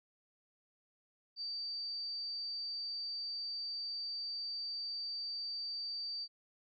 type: tone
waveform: sine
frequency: 4633 Hz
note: D8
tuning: 24 cents flat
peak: -38 dBFS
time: 1.36-6.28 s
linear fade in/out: 50 ms
effects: none